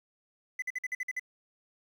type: tone bursts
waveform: triangle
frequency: 2011 Hz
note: B6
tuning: 31 cents sharp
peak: -29 dBFS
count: 8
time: 0.59-1.196 s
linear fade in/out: 5 ms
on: 32 ms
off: 50 ms
effects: 10-bit